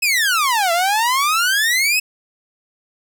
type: exponential two-way sweep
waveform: sawtooth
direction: down then up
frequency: 2620 to 663 to 2620 Hz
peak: -11 dBFS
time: 0.02-2 s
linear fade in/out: 10 ms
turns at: 0.72 s
effects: none